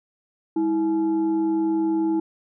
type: tone with frequency modulation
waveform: sine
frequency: 324.3 Hz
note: E4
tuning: 28 cents flat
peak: -19 dBFS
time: 0.56-2.2 s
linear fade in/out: 5 ms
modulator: 526 Hz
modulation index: 0.39
effects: none